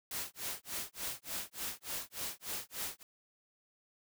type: noise with tremolo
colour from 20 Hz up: white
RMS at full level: -38 dBFS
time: 0.11-3.03 s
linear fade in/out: 2 ms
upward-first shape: sine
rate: 3.4 Hz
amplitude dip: 100%
effects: none